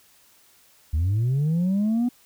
sine linear sweep, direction up, 72 to 248.4 Hz, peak -17 dBFS, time 0.93-2.09 s, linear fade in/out 10 ms, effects tanh soft clip ceiling -18 dBFS + white hiss -57 dBFS RMS until 2.25 s

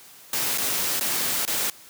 white noise with dropouts, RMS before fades -25 dBFS, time 0.33-1.7 s, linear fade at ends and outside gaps 2 ms, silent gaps 0.577-0.582 / 0.997-1.009 / 1.452-1.476 s, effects white hiss -48 dBFS RMS until 1.89 s + high-pass 100 Hz 12 dB/octave

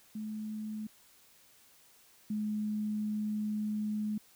sine tone pair in turn, 214.9 / 211.9 Hz, A3 / G#3, -41 / +35 cents, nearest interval unison, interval 24 cents, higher first, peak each -36 / -31 dBFS, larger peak second, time 0.15-0.87 / 2.3-4.18 s, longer second, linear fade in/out 5 ms, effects white hiss -62 dBFS RMS until 4.35 s

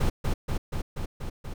brown noise with echo, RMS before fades -23 dBFS, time 0-0.1 s, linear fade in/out 10 ms, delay 240 ms, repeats 6, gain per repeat -2 dB, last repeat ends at 1.54 s, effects none

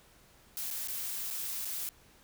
blue noise with dropouts, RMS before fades -37 dBFS, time 0.57-1.89 s, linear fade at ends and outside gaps 0 ms, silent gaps 0.704-0.71 / 0.874-0.884 / 1.303-1.309 / 1.648-1.654 s, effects pink hiss -61 dBFS RMS until 2.23 s

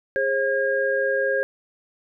sine tone cluster, 411.7 / 536 / 1626 Hz, G#4 / C5 / G#6, -15 / +42 / -37 cents, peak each -27 / -22 / -24 dBFS, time 0.16-1.43 s, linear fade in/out 0 ms, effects none

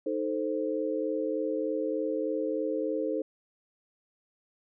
sine chord, A diminished, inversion second, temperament equal, 311.1 / 440 / 523.3 Hz, Eb4 / A4 / C5, 0 / 0 / 0 cents, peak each -32 dBFS, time 0.06-3.22 s, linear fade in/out 5 ms, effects none

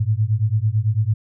sine beating tone pair, 103.83 / 112.83 Hz, G#2 / A2, 0 / +44 cents, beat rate 9 Hz, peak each -19 dBFS, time 0-1.14 s, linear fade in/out 10 ms, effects none

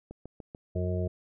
click train, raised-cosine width 2 ms, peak -29 dBFS, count 4, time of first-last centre 0.11-0.549 s, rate 6.84 Hz
harmonic tone, 90.3 Hz, F#2, 42 cents flat, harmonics 1 / 2 / 4 / 5 / 6 / 7, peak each -29 / -35 / -36 / -39 / -46 / -37 dBFS, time 0.75-1.08 s, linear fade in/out 10 ms
effects none

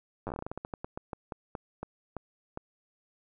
slowing click train, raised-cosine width 1 ms, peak -22 dBFS, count 22, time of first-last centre 0.27-2.574 s, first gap 9 ms, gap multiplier 1.21, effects none

